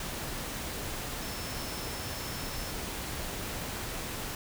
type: tone in noise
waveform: sine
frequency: 5300 Hz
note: E8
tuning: 9 cents sharp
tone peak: -46 dBFS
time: 1.22-2.71 s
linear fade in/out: 2 ms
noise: pink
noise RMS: -37 dBFS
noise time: 0-4.35 s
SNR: -12 dB
effects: none